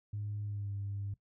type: tone with pitch glide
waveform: sine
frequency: 103.83 to 100.24 Hz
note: G#2 to G2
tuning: 0 to +39 cents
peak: -35 dBFS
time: 0.13-1.14 s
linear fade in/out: 5 ms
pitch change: -61 cents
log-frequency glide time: 0.43-0.72 s
effects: noise-tail reverb RT60 0.1 s tail -18 dB re dry + tanh soft clip ceiling -31 dBFS